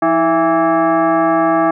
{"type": "tone with frequency modulation", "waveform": "sine", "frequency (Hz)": 170.6, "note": "F3", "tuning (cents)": -40, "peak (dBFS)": -10, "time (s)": [0.02, 1.71], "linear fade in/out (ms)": 5, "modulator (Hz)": 494, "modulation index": 2.2, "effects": []}